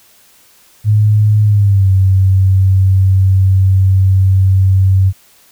sine tone with pitch glide, 105.8 to 95.35 Hz, G#2 to G2, +33 to -47 cents, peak -6 dBFS, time 0.84-5.13 s, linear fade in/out 50 ms, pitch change -180 cents, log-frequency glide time 1.43-1.9 s, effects white hiss -47 dBFS RMS until 5.51 s

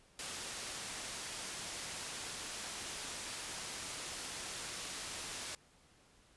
white low-pass noise, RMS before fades -44 dBFS, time 0.19-5.55 s, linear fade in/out 2 ms, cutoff 9000 Hz, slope 12 dB/octave, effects pink hiss -66 dBFS RMS until 6.36 s + resampled to 24000 Hz

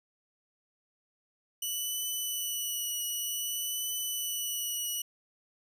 10% pulse tone with vibrato, 2960 Hz, F#7, in tune, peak -24 dBFS, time 1.62-5.02 s, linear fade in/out 5 ms, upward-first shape triangle, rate 0.54 Hz, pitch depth 23 cents each way, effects none

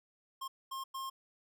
square tone bursts at uneven times, 1068 Hz, C6, 35 cents sharp, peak -39 dBFS, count 3, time 0.41-0.48 / 0.71-0.84 / 0.94-1.1 s, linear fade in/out 10 ms, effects none

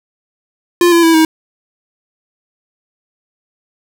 square tone with pitch steps, 349.2 / 338.7 / 328.5 / 318.6 Hz, F4 / E4 / E4 / D#4, 0 / +47 / -6 / +41 cents, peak -7 dBFS, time 0.81-1.25 s, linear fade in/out 2 ms, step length 110 ms, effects none

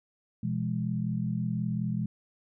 sine chord, E major, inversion second, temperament equal with one note detuned, 123.47 / 168.86 / 207.7 Hz, B2 / E3 / G#3, 0 / +42 / 0 cents, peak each -32 dBFS, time 0.43-2.06 s, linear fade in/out 5 ms, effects none

